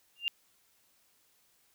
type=tone with exponential growth; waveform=sine; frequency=2794 Hz; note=F7; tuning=in tune; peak=-24 dBFS; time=0.16-0.28 s; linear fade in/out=0 ms; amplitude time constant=24 ms; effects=white hiss -69 dBFS RMS until 1.74 s